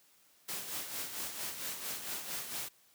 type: noise with tremolo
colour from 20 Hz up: white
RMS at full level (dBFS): -38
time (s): 0.48-2.69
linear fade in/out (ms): 10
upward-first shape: sine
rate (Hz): 4.4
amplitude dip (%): 55
effects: white hiss -66 dBFS RMS until 2.94 s + high-pass 100 Hz 12 dB/octave